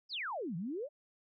sine exponential two-way sweep, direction down then up, 5370 to 155.56 to 630 Hz, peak -36 dBFS, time 0.09-0.89 s, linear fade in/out 50 ms, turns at 0.56 s, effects none

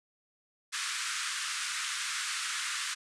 pink band-pass noise, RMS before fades -35 dBFS, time 0.72-2.95 s, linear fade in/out 20 ms, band 1200 to 9600 Hz, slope 48 dB/octave, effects none

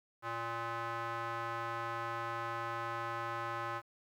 square tone with band-pass filter, 116.1 Hz, A#2, 7 cents flat, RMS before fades -39 dBFS, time 0.22-3.82 s, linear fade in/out 50 ms, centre 1200 Hz, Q 2.2, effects 11-bit

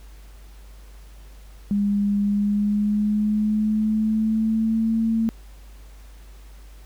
sine tone with pitch glide, 203 to 225.2 Hz, G#3 to A3, -39 to +40 cents, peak -18 dBFS, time 1.71-5.29 s, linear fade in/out 0 ms, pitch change +179 cents, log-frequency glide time 2.21-4.98 s, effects added 50 Hz sine -41 dBFS peak until 6.85 s + pink hiss -54 dBFS RMS until 6.85 s

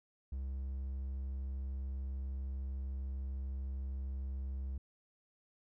triangle tone, 66.6 Hz, C2, 31 cents sharp, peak -35 dBFS, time 0.32-4.78 s, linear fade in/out 5 ms, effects none

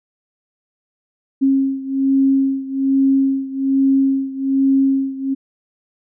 sine beating tone pair, 270 / 271.2 Hz, C#4 / C#4, -45 / -38 cents, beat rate 1.2 Hz, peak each -15 / -18 dBFS, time 1.41-5.35 s, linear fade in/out 20 ms, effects none

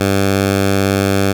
10% pulse tone, 98 Hz, G2, in tune, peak -4 dBFS, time 0-1.33 s, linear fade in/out 10 ms, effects none

